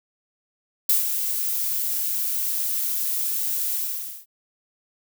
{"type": "noise with ADSR envelope", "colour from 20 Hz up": "violet", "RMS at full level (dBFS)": -17, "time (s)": [0.89, 4.26], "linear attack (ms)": 6, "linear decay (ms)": 130, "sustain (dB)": -8, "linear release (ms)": 510, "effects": []}